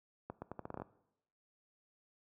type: accelerating click train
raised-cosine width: 1 ms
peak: -28 dBFS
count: 10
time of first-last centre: 0.3-0.819 s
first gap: 120 ms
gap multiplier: 0.8
effects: noise-tail reverb RT60 0.8 s tail -18 dB re dry + high-pass 80 Hz 12 dB/octave